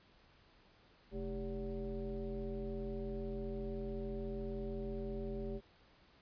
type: tone with frequency modulation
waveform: sine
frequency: 219 Hz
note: A3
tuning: 8 cents flat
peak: -38 dBFS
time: 1.11-5.61 s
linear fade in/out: 50 ms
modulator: 176 Hz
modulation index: 1.6
effects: pink hiss -66 dBFS RMS until 6.21 s + resampled to 11025 Hz